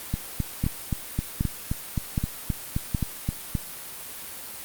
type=two click trains; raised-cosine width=5 ms; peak=-11 / -12 dBFS; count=4 / 14; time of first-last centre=0.64-2.948 / 0.14-3.552 s; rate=1.3 / 3.81 Hz; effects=white hiss -38 dBFS RMS until 4.64 s + Opus 32 kbps